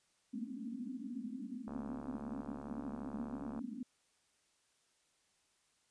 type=band-pass noise; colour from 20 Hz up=pink; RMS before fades=-44 dBFS; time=0.33-3.83 s; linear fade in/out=2 ms; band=210 to 280 Hz; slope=96 dB/octave
type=click train; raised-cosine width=1 ms; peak=-34 dBFS; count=138; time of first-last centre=1.68-3.591 s; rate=71.7 Hz
effects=white hiss -75 dBFS RMS until 5.9 s + resampled to 22050 Hz